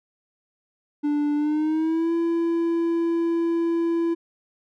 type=tone with pitch glide; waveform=triangle; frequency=293.7 to 335.4 Hz; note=D4 to E4; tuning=0 to +30 cents; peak=-18 dBFS; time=1.03-4.15 s; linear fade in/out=20 ms; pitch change=+230 cents; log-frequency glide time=1.35-2.13 s; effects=none

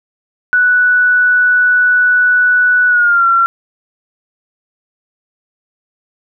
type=tone with pitch glide; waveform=sine; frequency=1480 to 1365 Hz; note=F#6 to F6; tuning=0 to -40 cents; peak=-7 dBFS; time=0.53-3.46 s; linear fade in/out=0 ms; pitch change=-140 cents; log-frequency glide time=2.88-3.26 s; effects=none

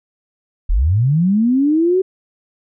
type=linear sweep; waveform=sine; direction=up; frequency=32.27 to 383.9 Hz; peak=-11 dBFS; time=0.69-2.02 s; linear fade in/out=10 ms; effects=none

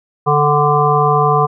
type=harmonic tone with a mistuned harmonic; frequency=146.83 Hz; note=D3; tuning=in tune; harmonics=1 / 3 / 5 / 7 / 8; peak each=-16 / -16 / -16 / -16 / -16 dBFS; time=0.26-1.47 s; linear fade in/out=20 ms; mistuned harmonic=5; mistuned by=+20 cents; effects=none

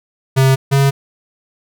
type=tone pair in turn; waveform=square; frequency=133.2 / 138.05 Hz; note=C3 / C#3; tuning=+31 / -7 cents; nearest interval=minor second; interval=62 cents; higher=second; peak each=-9 / -10 dBFS; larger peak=first; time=0.36-0.56 / 0.71-0.91 s; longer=neither; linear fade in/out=20 ms; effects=none

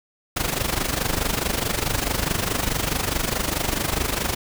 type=noise with amplitude modulation; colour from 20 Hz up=pink; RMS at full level=-21 dBFS; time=0.36-4.35 s; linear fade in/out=10 ms; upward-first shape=sine; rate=24.7 Hz; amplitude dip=75%; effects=none

